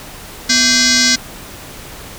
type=tone with frequency modulation; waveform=sine; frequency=247.5 Hz; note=B3; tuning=4 cents sharp; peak=-8 dBFS; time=0.49-1.16 s; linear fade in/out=10 ms; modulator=904 Hz; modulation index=6.8; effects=tanh soft clip ceiling -4 dBFS + pink hiss -33 dBFS RMS until 2.18 s